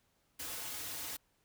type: noise with comb filter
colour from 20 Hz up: white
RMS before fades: -42 dBFS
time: 0.39-1.17 s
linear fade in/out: 10 ms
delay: 5.1 ms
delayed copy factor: -0.7
effects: pink hiss -75 dBFS RMS until 1.44 s